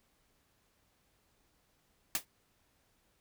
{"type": "noise with exponential decay", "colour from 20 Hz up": "white", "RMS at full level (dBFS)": -28, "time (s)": [2.15, 2.25], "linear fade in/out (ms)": 1, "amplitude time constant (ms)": 20, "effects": ["pink hiss -73 dBFS RMS until 3.2 s"]}